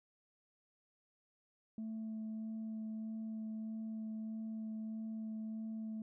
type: tone with vibrato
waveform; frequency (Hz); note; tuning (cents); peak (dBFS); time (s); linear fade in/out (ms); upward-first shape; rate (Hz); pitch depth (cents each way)
sine; 220; A3; 0; -38; 1.78-6.02; 2; sine; 1.6; 10
effects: tanh soft clip ceiling -38 dBFS